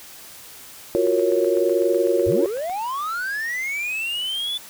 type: chord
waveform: sine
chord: Gb major seventh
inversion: third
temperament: equal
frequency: 349.2 / 370 / 466.2 / 554.4 Hz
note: F4 / Gb4 / Bb4 / Db5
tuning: 0 / 0 / 0 / 0 cents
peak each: -22 dBFS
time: 0.95-2.46 s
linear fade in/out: 0 ms
type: click train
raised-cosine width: 0.5 ms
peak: -26 dBFS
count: 14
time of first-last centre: 1.07-2.697 s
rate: 7.99 Hz
type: linear sweep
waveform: triangle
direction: up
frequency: 67.2 to 3500 Hz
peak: -22 dBFS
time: 2.26-4.58 s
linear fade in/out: 10 ms
effects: white hiss -42 dBFS RMS until 4.69 s